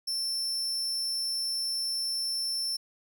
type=tone; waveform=40% pulse; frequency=5370 Hz; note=E8; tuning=31 cents sharp; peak=-28 dBFS; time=0.07-2.77 s; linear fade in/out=10 ms; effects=none